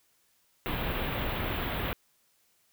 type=band-stop noise; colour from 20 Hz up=pink; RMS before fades=-32 dBFS; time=0.66-1.93 s; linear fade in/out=0 ms; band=3600 to 14000 Hz; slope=48 dB/octave; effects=white hiss -69 dBFS RMS until 2.72 s